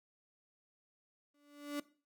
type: tone with exponential growth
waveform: 35% pulse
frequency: 290.2 Hz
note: D4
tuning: 21 cents flat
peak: -33 dBFS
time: 1.34-1.8 s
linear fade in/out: 5 ms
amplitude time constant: 100 ms
effects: noise-tail reverb RT60 0.4 s tail -19 dB re dry